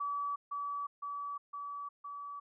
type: tone with echo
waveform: sine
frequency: 1146 Hz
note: D6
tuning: 43 cents flat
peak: -33 dBFS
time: 0-0.36 s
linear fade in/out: 10 ms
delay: 510 ms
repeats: 4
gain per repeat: -2 dB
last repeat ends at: 2.4 s
effects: none